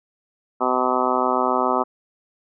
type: harmonic tone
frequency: 127.2 Hz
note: C3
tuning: 48 cents flat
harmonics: 2 / 3 / 4 / 5 / 6 / 7 / 8 / 9 / 10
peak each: -27 / -26 / -28 / -26 / -26 / -26 / -26 / -26 / -26 dBFS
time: 0.6-1.84 s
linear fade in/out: 20 ms
effects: none